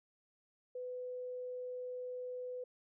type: tone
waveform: sine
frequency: 500 Hz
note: B4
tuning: 21 cents sharp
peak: -40 dBFS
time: 0.75-2.64 s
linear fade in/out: 5 ms
effects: none